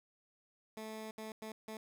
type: tone bursts at uneven times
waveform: 15% pulse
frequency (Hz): 218.5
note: A3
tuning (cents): -12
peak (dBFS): -37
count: 4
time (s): 0.77-1.11 / 1.18-1.32 / 1.42-1.52 / 1.68-1.77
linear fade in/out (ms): 2
effects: none